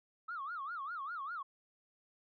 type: tone with vibrato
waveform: sine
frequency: 1244.5 Hz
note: D#6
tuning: in tune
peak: -38 dBFS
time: 0.28-1.43 s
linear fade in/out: 10 ms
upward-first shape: sine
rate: 5 Hz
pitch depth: 250 cents each way
effects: tanh soft clip ceiling -34 dBFS